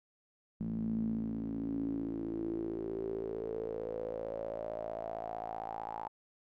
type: tone with band-pass filter sweep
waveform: sawtooth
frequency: 55.5 Hz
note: A1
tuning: 16 cents sharp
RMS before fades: -38 dBFS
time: 0.6-6.08 s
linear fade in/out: 5 ms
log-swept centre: 200 to 870 Hz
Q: 9
effects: none